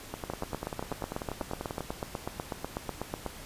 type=two click trains; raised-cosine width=1 ms; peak=-18 / -20 dBFS; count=25 / 18; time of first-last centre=0.3-3.263 / 0.14-1.807 s; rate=8.1 / 10.2 Hz; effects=pink hiss -46 dBFS RMS until 3.45 s + resampled to 32000 Hz